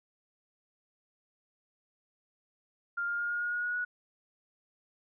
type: tone with pitch steps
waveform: sine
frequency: 1400 / 1408.9 / 1417.9 / 1426.9 / 1436 / 1445.2 / 1454.4 / 1463.7 Hz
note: F6 / F6 / F6 / F6 / F6 / F#6 / F#6 / F#6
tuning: +4 / +15 / +26 / +37 / +48 / -41 / -30 / -19 cents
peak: -30 dBFS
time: 2.97-3.85 s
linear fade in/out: 10 ms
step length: 110 ms
effects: none